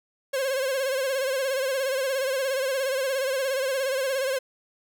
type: tone with vibrato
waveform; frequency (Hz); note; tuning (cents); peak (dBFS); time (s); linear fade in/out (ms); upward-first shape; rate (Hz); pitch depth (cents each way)
45% pulse; 533; C5; +32; -24; 0.33-4.39; 10; sine; 17; 73
effects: none